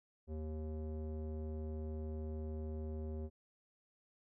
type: tone with low-pass filter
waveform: square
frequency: 77.78 Hz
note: D#2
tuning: in tune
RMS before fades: -42 dBFS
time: 0.27-3.3 s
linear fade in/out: 50 ms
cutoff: 460 Hz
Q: 1.9
effects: none